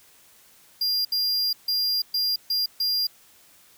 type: tone bursts at uneven times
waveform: square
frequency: 4800 Hz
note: D8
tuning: 37 cents sharp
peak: -22 dBFS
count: 6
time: 0.81-1.05 / 1.12-1.53 / 1.68-2.02 / 2.14-2.36 / 2.5-2.66 / 2.8-3.07 s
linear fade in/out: 5 ms
effects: white hiss -55 dBFS RMS until 3.77 s